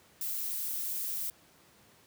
violet noise, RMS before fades -35 dBFS, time 0.21-1.3 s, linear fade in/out 2 ms, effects pink hiss -61 dBFS RMS until 2.06 s + high-pass 100 Hz 12 dB/octave

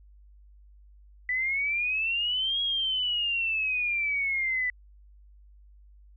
sine exponential two-way sweep, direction up then down, 1975.5 to 3314 to 1975.5 Hz, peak -25 dBFS, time 1.29-4.7 s, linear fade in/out 2 ms, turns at 2.61 s, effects added 50 Hz sine -51 dBFS peak until 6.16 s

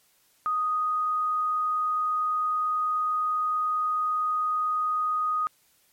sine tone, 1244.5 Hz, D#6, in tune, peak -23 dBFS, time 0.46-5.47 s, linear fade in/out 0 ms, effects white hiss -64 dBFS RMS until 5.92 s + MP3 64 kbps

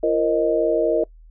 sine tone cluster, 339.1 / 464.7 / 529 / 621 Hz, E4 / A#4 / C5 / D#5, +49 / -5 / +19 / -3 cents, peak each -23 / -20 / -28 / -20 dBFS, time 0.03-1.04 s, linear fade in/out 5 ms, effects noise-tail reverb RT60 0.1 s tail -23 dB re dry + added 40 Hz sine -43 dBFS peak until 1.3 s

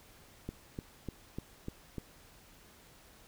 click train, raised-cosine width 3 ms, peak -25 dBFS, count 6, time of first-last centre 0.49-1.983 s, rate 3.35 Hz, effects pink hiss -59 dBFS RMS until 3.27 s

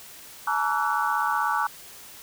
sine tone cluster, 857 / 933 / 1144 / 1339 / 1485 Hz, A5 / A#5 / D6 / E6 / F#6, -46 / +1 / -46 / +27 / +6 cents, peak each -28 / -29 / -27 / -30 / -29 dBFS, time 0.47-1.67 s, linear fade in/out 5 ms, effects white hiss -45 dBFS RMS until 2.22 s

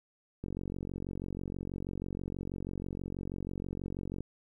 click train, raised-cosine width 3 ms, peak -25 dBFS, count 175, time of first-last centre 0.44-4.206 s, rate 46.2 Hz, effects 11-bit

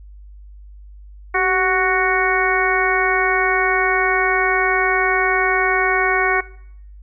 harmonic tone with a mistuned harmonic, 370 Hz, F#4, in tune, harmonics 1 / 2 / 3 / 4 / 5 / 6, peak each -22 / -22 / -22 / -22 / -22 / -22 dBFS, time 1.34-6.41 s, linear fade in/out 10 ms, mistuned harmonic 1, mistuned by +60 cents, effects noise-tail reverb RT60 0.7 s tail -20 dB re dry + added 50 Hz sine -37 dBFS peak until 7.02 s

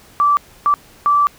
sine tone bursts at uneven times, 1163 Hz, D6, 17 cents flat, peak -10 dBFS, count 3, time 0.2-0.37 / 0.66-0.74 / 1.06-1.27 s, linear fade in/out 0 ms, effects pink hiss -46 dBFS RMS until 1.38 s

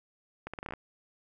accelerating click train, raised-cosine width 0.5 ms, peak -23 dBFS, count 9, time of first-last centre 0.47-0.737 s, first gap 66 ms, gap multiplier 0.79, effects none

